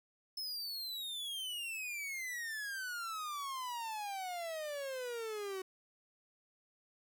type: exponential sweep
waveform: 45% pulse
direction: down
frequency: 5260 to 371.9 Hz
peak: -39 dBFS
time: 0.37-5.62 s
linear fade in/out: 5 ms
effects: none